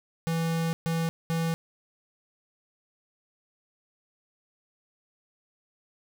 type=tone bursts at uneven times; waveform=square; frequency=164.81 Hz; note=E3; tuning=in tune; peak=-26 dBFS; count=3; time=0.27-0.73 / 0.86-1.09 / 1.3-1.54 s; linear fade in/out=0 ms; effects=none